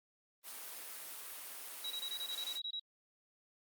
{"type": "noise", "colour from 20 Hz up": "white", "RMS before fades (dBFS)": -47, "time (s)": [0.43, 2.6], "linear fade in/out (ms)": 50}
{"type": "tone bursts", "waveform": "sine", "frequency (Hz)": 3865, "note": "B7", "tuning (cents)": -38, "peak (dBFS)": -38, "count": 11, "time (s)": [1.84, 2.797], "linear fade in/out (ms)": 5, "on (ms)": 67, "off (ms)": 22}
{"effects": ["high-pass 400 Hz 12 dB/octave", "Opus 32 kbps"]}